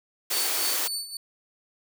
white high-pass noise, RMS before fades -27 dBFS, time 0.3-0.88 s, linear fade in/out 10 ms, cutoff 280 Hz, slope 96 dB/octave
25% pulse tone with tremolo, 4492 Hz, C#8, 22 cents sharp, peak -23 dBFS, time 0.32-1.17 s, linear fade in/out 2 ms, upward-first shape sine, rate 3.6 Hz, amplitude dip 75%
effects none

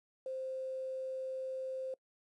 sine tone with quantisation, 523.3 Hz, C5, in tune, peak -37 dBFS, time 0.26-1.94 s, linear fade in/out 2 ms, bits 11, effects noise-tail reverb RT60 0.1 s tail -24 dB re dry + resampled to 22050 Hz

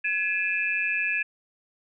sine tone cluster, 1694 / 2429 / 2616 Hz, G#6 / D#7 / E7, +34 / -42 / -14 cents, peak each -28 dBFS, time 0.04-1.23 s, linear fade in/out 10 ms, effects none

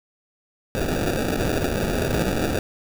violet noise with sample-and-hold, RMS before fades -23 dBFS, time 0.75-2.59 s, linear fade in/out 0 ms, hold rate 1050 Hz, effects none

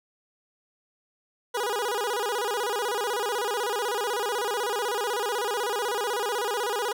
20% pulse tone with vibrato, 447 Hz, A4, 27 cents sharp, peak -21 dBFS, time 1.54-6.93 s, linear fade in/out 10 ms, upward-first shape square, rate 16 Hz, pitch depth 150 cents each way, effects none

